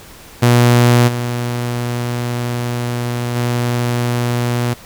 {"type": "tone with level steps", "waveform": "sawtooth", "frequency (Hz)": 120.8, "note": "B2", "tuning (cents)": -38, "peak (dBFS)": [-4, -14, -11], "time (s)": [0.42, 4.74], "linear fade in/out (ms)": 10, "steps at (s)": [1.07, 3.35], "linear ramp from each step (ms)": 20, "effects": ["pink hiss -39 dBFS RMS until 4.85 s"]}